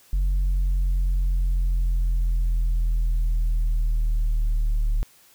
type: linear sweep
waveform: sine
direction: down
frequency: 46.25 to 37.07 Hz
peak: -16 dBFS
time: 0.13-5.03 s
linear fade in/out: 0 ms
effects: tanh soft clip ceiling -18 dBFS + white hiss -55 dBFS RMS until 5.34 s